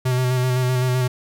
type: tone with vibrato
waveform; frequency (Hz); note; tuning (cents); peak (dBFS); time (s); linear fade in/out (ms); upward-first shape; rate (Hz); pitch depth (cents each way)
square; 126.9; B2; +47; -18; 0.05-1.08; 10; square; 7.8; 20
effects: none